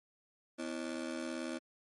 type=ring-modulated tone; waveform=30% pulse; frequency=290 Hz; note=D4; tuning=22 cents flat; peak=-32 dBFS; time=0.58-1.59 s; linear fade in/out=20 ms; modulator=39.1 Hz; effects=MP3 48 kbps

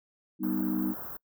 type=chord; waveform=sine; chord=G augmented; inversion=none; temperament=equal; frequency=196 / 246.9 / 311.1 Hz; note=G3 / B3 / D#4; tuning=0 / 0 / 0 cents; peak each=-32 / -32 / -30 dBFS; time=0.39-0.95 s; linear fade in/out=50 ms
type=band-stop noise; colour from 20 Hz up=white; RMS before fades=-40 dBFS; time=0.43-1.17 s; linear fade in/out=5 ms; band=1500 to 14000 Hz; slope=48 dB/octave
effects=noise-tail reverb RT60 0.1 s tail -25 dB re dry

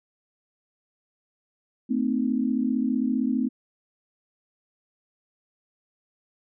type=tone cluster; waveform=sine; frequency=222.6 / 257.9 / 309.2 Hz; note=A3 / C4 / D#4; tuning=+20 / -25 / -11 cents; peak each=-26 / -24 / -31 dBFS; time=1.89-3.49 s; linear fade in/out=20 ms; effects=none

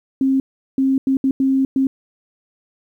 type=tone bursts at uneven times; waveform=sine; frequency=267.4 Hz; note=C4; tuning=38 cents sharp; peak=-13 dBFS; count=6; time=0.21-0.4 / 0.78-0.98 / 1.07-1.17 / 1.24-1.31 / 1.4-1.65 / 1.76-1.87 s; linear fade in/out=2 ms; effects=9-bit

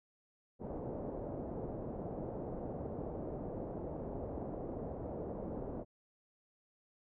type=low-pass noise; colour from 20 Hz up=white; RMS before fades=-42 dBFS; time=0.59-5.85 s; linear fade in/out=50 ms; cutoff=610 Hz; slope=24 dB/octave; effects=none

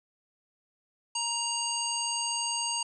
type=harmonic tone; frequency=937 Hz; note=A#5; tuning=9 cents sharp; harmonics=1 / 3 / 5 / 7 / 9; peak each=-35 / -35 / -35 / -35 / -35 dBFS; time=1.15-2.83 s; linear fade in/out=5 ms; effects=none

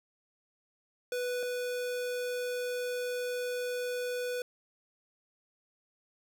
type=tone pair in turn; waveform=square; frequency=493.9 / 493.9 Hz; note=B4 / B4; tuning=0 / 0 cents; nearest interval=unison; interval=0 cents; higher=neither; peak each=-32 / -33 dBFS; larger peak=first; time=1.12-1.43 / 1.43-4.42 s; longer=second; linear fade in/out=2 ms; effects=none

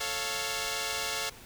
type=chord; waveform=5% pulse; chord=A augmented; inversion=none; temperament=equal; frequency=440 / 554.4 / 698.5 Hz; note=A4 / C#5 / E#5; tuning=0 / 0 / 0 cents; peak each=-24 dBFS; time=0-1.3 s; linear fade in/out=10 ms; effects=pink hiss -50 dBFS RMS until 1.45 s

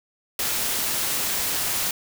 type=noise; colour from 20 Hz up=white; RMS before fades=-25 dBFS; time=0.39-1.91 s; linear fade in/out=2 ms; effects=none

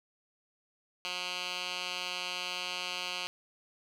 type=tone with band-pass filter; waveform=10% pulse; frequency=180.2 Hz; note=F#3; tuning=45 cents flat; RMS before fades=-37 dBFS; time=1.05-3.27 s; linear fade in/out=0 ms; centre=3400 Hz; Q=2; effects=none

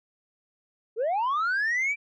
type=linear sweep; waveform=sine; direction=up; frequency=413.3 to 2360 Hz; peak=-21 dBFS; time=0.96-1.96 s; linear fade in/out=50 ms; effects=tanh soft clip ceiling -22 dBFS

